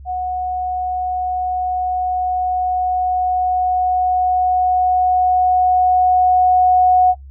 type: tone with level ramp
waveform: sine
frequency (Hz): 733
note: F#5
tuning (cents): -16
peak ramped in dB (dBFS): -19 to -8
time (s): 0.05-7.15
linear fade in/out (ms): 50
effects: noise-tail reverb RT60 0.1 s tail -20 dB re dry + added 68 Hz sine -34 dBFS peak until 7.3 s